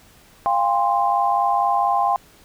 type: chord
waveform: sine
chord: F suspended second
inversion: none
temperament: equal with one note detuned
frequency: 698.5 / 802.8 / 1046.5 Hz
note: F5 / G5 / C6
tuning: 0 / +41 / 0 cents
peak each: -22 / -19 / -21 dBFS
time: 0.46-2.16 s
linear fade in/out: 0 ms
effects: pink hiss -51 dBFS RMS until 2.44 s